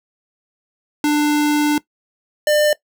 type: tone pair in turn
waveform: square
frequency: 296.8 / 598.9 Hz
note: D4 / D5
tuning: +18 / +34 cents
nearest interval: octave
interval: 1216 cents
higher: second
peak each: -14 / -13 dBFS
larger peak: second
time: 1.04-1.78 / 2.47-2.73 s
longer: first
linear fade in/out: 2 ms
effects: noise-tail reverb RT60 0.1 s tail -19 dB re dry